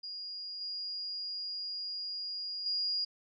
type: tone with level steps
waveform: sine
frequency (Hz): 4854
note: D#8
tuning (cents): -44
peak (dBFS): -39 / -36 / -30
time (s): 0.03-3.05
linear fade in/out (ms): 10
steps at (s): 0.61 / 2.66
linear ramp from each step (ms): 2
effects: none